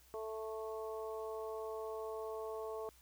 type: harmonic tone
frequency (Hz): 220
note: A3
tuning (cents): 0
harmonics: 2 / 3 / 4 / 5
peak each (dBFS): -42 / -47 / -51 / -50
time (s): 0.14-2.89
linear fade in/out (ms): 0
effects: added 60 Hz sine -66 dBFS peak until 3.01 s + white hiss -66 dBFS RMS until 3.01 s